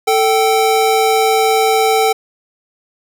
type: tone pair together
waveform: square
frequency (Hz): 441.3 / 775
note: A4 / G5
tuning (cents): +5 / -20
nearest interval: minor seventh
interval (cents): 975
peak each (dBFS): -14 / -14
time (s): 0.07-2.13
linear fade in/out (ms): 10
effects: none